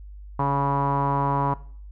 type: tone with low-pass filter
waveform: sawtooth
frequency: 140 Hz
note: C#3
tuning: 18 cents sharp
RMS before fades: -23 dBFS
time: 0.39-1.54 s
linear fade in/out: 5 ms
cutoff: 1000 Hz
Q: 6.9
effects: noise-tail reverb RT60 0.5 s tail -18 dB re dry + added 50 Hz sine -38 dBFS peak until 1.91 s